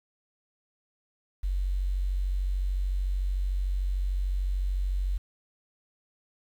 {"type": "tone with quantisation", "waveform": "sine", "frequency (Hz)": 46.75, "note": "F#1", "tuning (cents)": 19, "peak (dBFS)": -25, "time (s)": [1.43, 5.18], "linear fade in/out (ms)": 10, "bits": 9, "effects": []}